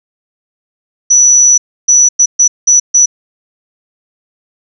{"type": "tone bursts at uneven times", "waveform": "sine", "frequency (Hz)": 5920, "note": "F#8", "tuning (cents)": 0, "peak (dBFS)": -3, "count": 6, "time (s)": [[1.1, 1.58], [1.88, 2.09], [2.19, 2.26], [2.39, 2.48], [2.67, 2.8], [2.94, 3.06]], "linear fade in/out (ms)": 10, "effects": []}